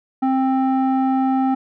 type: tone with low-pass filter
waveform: square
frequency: 263.6 Hz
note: C4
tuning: 13 cents sharp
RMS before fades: -18 dBFS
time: 0.22-1.55 s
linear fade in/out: 10 ms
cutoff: 930 Hz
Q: 2
effects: none